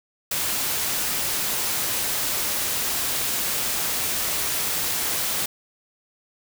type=noise; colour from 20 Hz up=white; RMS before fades=-25 dBFS; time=0.31-5.46 s; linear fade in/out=5 ms; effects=none